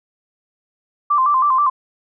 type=tone with vibrato; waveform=sine; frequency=1105 Hz; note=C#6; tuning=6 cents flat; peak=-12 dBFS; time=1.1-1.7 s; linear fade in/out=10 ms; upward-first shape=square; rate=6.2 Hz; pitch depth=100 cents each way; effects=none